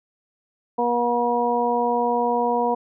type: harmonic tone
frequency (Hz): 240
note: B3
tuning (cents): -49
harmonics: 1 / 2 / 3 / 4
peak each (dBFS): -27 / -23 / -24 / -23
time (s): 0.78-2.75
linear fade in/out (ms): 10
effects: none